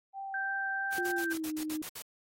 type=tone with vibrato; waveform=sine; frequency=779 Hz; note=G5; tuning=11 cents flat; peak=-37 dBFS; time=0.13-1.25 s; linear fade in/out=50 ms; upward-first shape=triangle; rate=3 Hz; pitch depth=12 cents each way
type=tone; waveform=sine; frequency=1568 Hz; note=G6; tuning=in tune; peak=-32 dBFS; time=0.34-1.33 s; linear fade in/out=2 ms
type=noise bursts; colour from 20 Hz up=white; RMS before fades=-42 dBFS; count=9; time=0.92-2.022 s; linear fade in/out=5 ms; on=70 ms; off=59 ms
type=tone with pitch glide; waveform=sine; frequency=353.6 to 309.6 Hz; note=F4 to D#4; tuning=+22 to -9 cents; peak=-33 dBFS; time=0.98-1.82 s; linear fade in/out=2 ms; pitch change=-231 cents; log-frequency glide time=1.11-1.49 s
effects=AAC 48 kbps